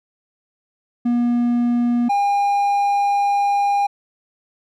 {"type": "tone pair in turn", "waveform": "triangle", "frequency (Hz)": [240, 807.3], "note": ["B3", "G#5"], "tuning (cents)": [-49, -49], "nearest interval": "octave + major sixth", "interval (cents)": 2100, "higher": "second", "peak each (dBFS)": -13, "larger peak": "neither", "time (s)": [[1.05, 2.09], [2.09, 3.87]], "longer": "second", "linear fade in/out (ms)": 10, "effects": []}